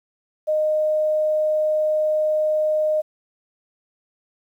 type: tone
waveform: sine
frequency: 616 Hz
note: D#5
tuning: 17 cents flat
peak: -17 dBFS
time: 0.47-3.02 s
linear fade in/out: 20 ms
effects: 9-bit